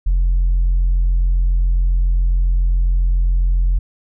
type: tone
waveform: sine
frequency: 43.65 Hz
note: F1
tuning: in tune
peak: -10 dBFS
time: 0.06-3.79 s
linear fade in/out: 10 ms
effects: tanh soft clip ceiling -10 dBFS